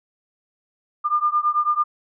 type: beating tone pair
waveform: sine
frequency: 1200 / 1209.1 Hz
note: D6 / D#6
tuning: +37 / -50 cents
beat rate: 9.1 Hz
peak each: -20 / -21 dBFS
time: 1.04-1.84 s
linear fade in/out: 20 ms
effects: none